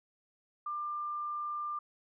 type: tone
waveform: sine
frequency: 1193 Hz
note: D6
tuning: 27 cents sharp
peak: -34 dBFS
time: 0.66-1.79 s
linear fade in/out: 5 ms
effects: none